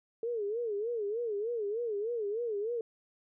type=tone with vibrato; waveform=sine; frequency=440 Hz; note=A4; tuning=in tune; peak=-31 dBFS; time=0.23-2.81 s; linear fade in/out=2 ms; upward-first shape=sine; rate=3.3 Hz; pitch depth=160 cents each way; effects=none